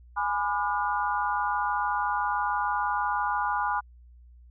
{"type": "chord", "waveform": "sine", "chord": "G# diminished seventh", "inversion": "none", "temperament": "just", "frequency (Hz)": [830.6, 996.7, 1196.1, 1435.3], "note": ["G#5", "B5", "D6", "F6"], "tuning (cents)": [0, 16, 31, 47], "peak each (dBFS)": [-29, -29, -32, -32], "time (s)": [0.16, 3.81], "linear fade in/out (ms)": 20, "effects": ["added 60 Hz sine -49 dBFS peak until 4.5 s"]}